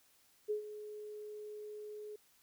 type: tone with ADSR envelope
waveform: sine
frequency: 422.1 Hz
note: G#4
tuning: 28 cents sharp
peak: -31 dBFS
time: 0.48-2.16 s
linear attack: 25 ms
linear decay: 110 ms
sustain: -13 dB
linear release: 5 ms
effects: white hiss -69 dBFS RMS until 2.42 s